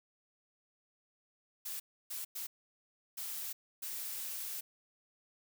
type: noise bursts at uneven times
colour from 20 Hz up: blue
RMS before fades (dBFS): -41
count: 5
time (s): 1.65-1.8 / 2.1-2.25 / 2.35-2.47 / 3.17-3.53 / 3.82-4.61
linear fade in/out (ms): 10
effects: none